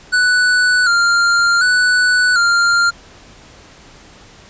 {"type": "tone with vibrato", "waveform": "square", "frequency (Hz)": 1439, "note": "F#6", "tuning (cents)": -49, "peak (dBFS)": -11, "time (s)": [0.12, 2.91], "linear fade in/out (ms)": 20, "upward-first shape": "square", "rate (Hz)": 0.67, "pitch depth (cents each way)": 54, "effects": ["pink hiss -42 dBFS RMS until 4.49 s", "resampled to 16000 Hz"]}